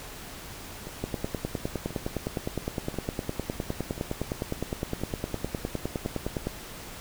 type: two click trains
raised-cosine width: 2 ms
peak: -24 / -15 dBFS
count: 6 / 54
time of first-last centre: 0.87-6.051 / 1.04-6.47 s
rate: 0.965 / 9.76 Hz
effects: pink hiss -42 dBFS RMS until 7 s